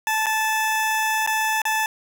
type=tone with dropouts; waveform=20% pulse; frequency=874 Hz; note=A5; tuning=12 cents flat; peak=-15 dBFS; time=0.07-1.86 s; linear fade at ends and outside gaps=1 ms; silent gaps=0.26-0.266 / 1.264-1.274 / 1.618-1.653 s; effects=none